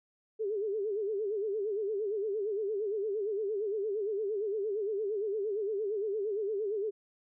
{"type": "tone with vibrato", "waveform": "sine", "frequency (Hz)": 415.3, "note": "G#4", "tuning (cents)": 0, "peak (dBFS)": -30, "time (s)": [0.39, 6.91], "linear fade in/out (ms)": 20, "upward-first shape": "sine", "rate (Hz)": 8.7, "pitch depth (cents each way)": 120, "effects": []}